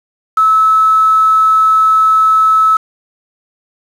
sine tone with quantisation, 1300 Hz, E6, 24 cents flat, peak -6 dBFS, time 0.37-2.77 s, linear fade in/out 5 ms, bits 4, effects low-pass 7000 Hz 12 dB/octave

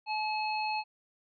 harmonic tone, 858 Hz, A5, 44 cents flat, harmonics 1 / 3 / 5, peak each -31 / -36 / -40 dBFS, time 0.06-0.84 s, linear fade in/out 50 ms, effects none

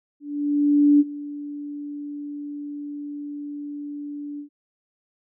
sine tone with ADSR envelope, 290.7 Hz, D4, 18 cents flat, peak -11 dBFS, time 0.2-4.49 s, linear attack 800 ms, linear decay 34 ms, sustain -19 dB, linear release 100 ms, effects none

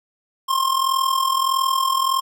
square tone with amplitude modulation, 1063 Hz, C6, 27 cents sharp, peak -15 dBFS, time 0.48-2.21 s, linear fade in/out 20 ms, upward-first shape sine, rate 41.6 Hz, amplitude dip 70%, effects none

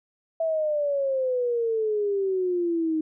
sine exponential sweep, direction down, 659 to 311.1 Hz, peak -22 dBFS, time 0.4-3.01 s, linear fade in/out 5 ms, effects none

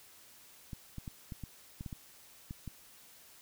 clicks, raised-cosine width 5 ms, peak -29 dBFS, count 10, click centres 0.732 / 0.983 / 1.078 / 1.322 / 1.437 / 1.809 / 1.862 / 1.928 / 2.509 / 2.677 s, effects white hiss -58 dBFS RMS until 3.41 s

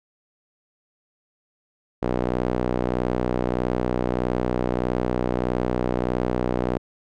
sawtooth tone with band-pass filter, 61.6 Hz, B1, 4 cents flat, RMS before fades -24 dBFS, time 2.02-6.78 s, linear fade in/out 10 ms, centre 450 Hz, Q 0.95, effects none

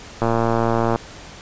click train, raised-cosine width 1 ms, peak -5 dBFS, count 86, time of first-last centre 0.22-0.959 s, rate 115 Hz, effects pink hiss -39 dBFS RMS until 1.41 s + resampled to 16000 Hz

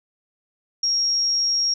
sine tone, 5588 Hz, F8, in tune, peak -18 dBFS, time 0.83-1.74 s, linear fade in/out 5 ms, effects none

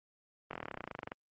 slowing click train, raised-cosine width 0.5 ms, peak -24 dBFS, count 20, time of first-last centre 0.51-1.119 s, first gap 22 ms, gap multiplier 1.04, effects high-pass 100 Hz 12 dB/octave + Opus 24 kbps

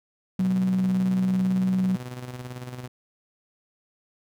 sine tone, 187.2 Hz, F#3, 20 cents sharp, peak -20 dBFS, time 0.39-1.96 s, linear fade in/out 5 ms
sawtooth tone with tremolo, 125 Hz, B2, 21 cents sharp, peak -29 dBFS, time 0.39-2.88 s, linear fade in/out 5 ms, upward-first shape square, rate 18 Hz, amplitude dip 50%
effects none

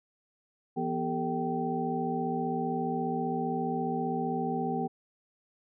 sine tone cluster, 168.4 / 244.6 / 393.4 / 448.4 / 775 Hz, E3 / B3 / G4 / A4 / G5, +37 / -16 / +6 / +33 / -20 cents, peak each -36 / -33 / -36 / -37 / -33 dBFS, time 0.76-4.88 s, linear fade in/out 20 ms, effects none

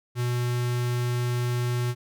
square tone with notch filter, 122.1 Hz, B2, 19 cents flat, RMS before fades -26 dBFS, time 0.15-1.95 s, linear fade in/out 50 ms, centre 670 Hz, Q 2, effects none

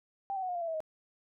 sine tone with pitch steps, 788 / 762.9 / 738.6 / 715.1 / 692.4 / 670.3 / 649 / 628.3 Hz, G5 / G5 / F#5 / F5 / F5 / E5 / E5 / D#5, +9 / -47 / -3 / +41 / -15 / +29 / -27 / +17 cents, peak -32 dBFS, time 0.3-0.804 s, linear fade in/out 0 ms, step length 63 ms, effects none

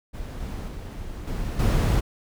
brown noise with level steps, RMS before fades -34 / -32 / -35 / -29 / -20 dBFS, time 0.13-2.01 s, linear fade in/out 20 ms, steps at 0.4 / 0.68 / 1.27 / 1.59 s, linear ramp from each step 5 ms, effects none

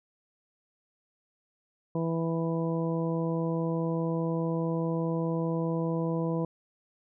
harmonic tone, 164.81 Hz, E3, in tune, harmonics 1 / 2 / 3 / 4 / 5 / 6, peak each -29 / -33 / -33 / -40 / -48 / -40 dBFS, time 1.95-6.45 s, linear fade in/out 2 ms, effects none

